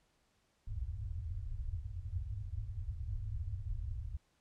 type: low-pass noise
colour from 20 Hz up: white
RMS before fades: -40 dBFS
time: 0.67-4.17 s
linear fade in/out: 5 ms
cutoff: 110 Hz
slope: 96 dB/octave
effects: pink hiss -75 dBFS RMS until 4.4 s + low-pass 9000 Hz 12 dB/octave